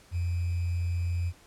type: tone with sample-and-hold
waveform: sine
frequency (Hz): 87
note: F2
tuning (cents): -6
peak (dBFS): -26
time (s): 0.11-1.33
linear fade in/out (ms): 50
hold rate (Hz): 2450
effects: pink hiss -57 dBFS RMS until 1.46 s + low-pass 11000 Hz 12 dB/octave